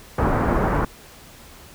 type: low-pass noise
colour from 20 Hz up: pink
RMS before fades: -20 dBFS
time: 0.18-0.85 s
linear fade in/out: 5 ms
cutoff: 1500 Hz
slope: 24 dB/octave
effects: pink hiss -45 dBFS RMS until 1.74 s